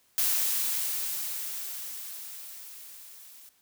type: noise with level ramp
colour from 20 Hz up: blue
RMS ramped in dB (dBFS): -25 to -51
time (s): 0.18-3.49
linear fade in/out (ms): 0
effects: white hiss -66 dBFS RMS until 3.61 s